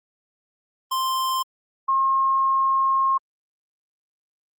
square / sine tone pair in turn, 1046.5 / 1073.4 Hz, C6 / C6, 0 / +44 cents, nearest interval unison, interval 44 cents, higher second, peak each -22 / -17 dBFS, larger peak second, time 0.91-1.43 / 1.88-3.18 s, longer second, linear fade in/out 10 ms, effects Opus 32 kbps

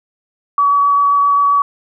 sine tone with vibrato, 1137 Hz, C#6, 44 cents sharp, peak -9 dBFS, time 0.58-1.62 s, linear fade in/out 2 ms, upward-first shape sine, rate 7.6 Hz, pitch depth 9 cents each way, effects none

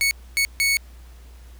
sawtooth tone bursts at uneven times, 2217 Hz, C#7, in tune, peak -14 dBFS, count 3, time 0.01-0.11 / 0.37-0.45 / 0.6-0.77 s, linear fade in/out 0 ms, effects added 60 Hz sine -41 dBFS peak until 1.59 s + pink hiss -54 dBFS RMS until 1.59 s

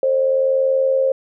sine tone with amplitude modulation, 531 Hz, C5, 25 cents sharp, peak -11 dBFS, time 0.03-1.12 s, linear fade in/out 2 ms, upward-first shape sine, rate 80.5 Hz, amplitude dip 55%, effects none

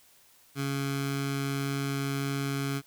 15% pulse tone with notch filter, 138.6 Hz, C#3, in tune, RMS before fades -31 dBFS, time 0.55-2.82 s, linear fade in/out 50 ms, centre 550 Hz, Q 1.1, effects white hiss -60 dBFS RMS until 2.86 s

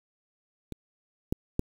clicks, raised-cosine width 3 ms, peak -24 / -13 / -12 dBFS, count 3, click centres 0.723 / 1.325 / 1.594 s, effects 7-bit

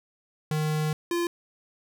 square tone pair in turn, 153.9 / 344.6 Hz, D#3 / F4, -19 / -23 cents, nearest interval octave + major second, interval 1396 cents, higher second, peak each -25 dBFS, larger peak neither, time 0.51-0.93 / 1.11-1.27 s, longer first, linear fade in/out 2 ms, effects none

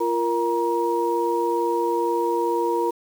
sine tone cluster, 345.2 / 467.4 / 947 Hz, F4 / A#4 / A#5, -20 / +5 / +27 cents, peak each -24 dBFS, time 0-2.91 s, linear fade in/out 10 ms, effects 7-bit

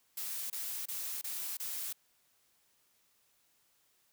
blue noise bursts, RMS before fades -39 dBFS, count 5, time 0.17-1.928 s, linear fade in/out 5 ms, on 330 ms, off 27 ms, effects white hiss -72 dBFS RMS until 4.12 s

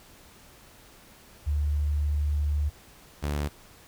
sine / sawtooth tone pair in turn, 73.7 / 73.15 Hz, D2 / D2, +7 / -6 cents, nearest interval unison, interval 13 cents, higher first, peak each -23 dBFS, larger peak neither, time 1.46-2.7 / 3.22-3.49 s, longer first, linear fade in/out 20 ms, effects pink hiss -53 dBFS RMS until 3.87 s

